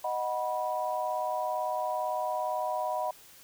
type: chord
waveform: sine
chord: B major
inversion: first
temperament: equal with one note detuned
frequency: 622.3 / 740 / 978.1 Hz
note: D#5 / F#5 / B5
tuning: 0 / 0 / -17 cents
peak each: -33 dBFS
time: 0.04-3.11 s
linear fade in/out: 5 ms
effects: white hiss -54 dBFS RMS until 3.43 s